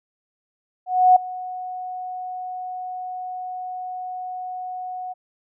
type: tone with ADSR envelope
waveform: sine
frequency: 735 Hz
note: F#5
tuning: 12 cents flat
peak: -8 dBFS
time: 0.86-5.14 s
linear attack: 300 ms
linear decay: 6 ms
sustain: -20 dB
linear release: 22 ms
effects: none